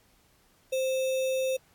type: tone with sample-and-hold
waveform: sine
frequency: 523.3 Hz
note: C5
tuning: in tune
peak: -25 dBFS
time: 0.72-1.57 s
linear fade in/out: 10 ms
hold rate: 3150 Hz
effects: pink hiss -64 dBFS RMS until 1.74 s + AAC 64 kbps